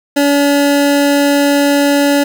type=tone; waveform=25% pulse; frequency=284.9 Hz; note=C#4; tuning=48 cents sharp; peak=-5 dBFS; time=0.16-2.24 s; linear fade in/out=10 ms; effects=7-bit